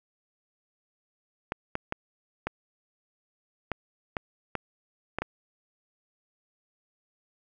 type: clicks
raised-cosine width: 0.5 ms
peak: -14 dBFS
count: 9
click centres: 1.521 / 1.754 / 1.924 / 2.47 / 3.717 / 4.168 / 4.553 / 5.186 / 5.22 s
effects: none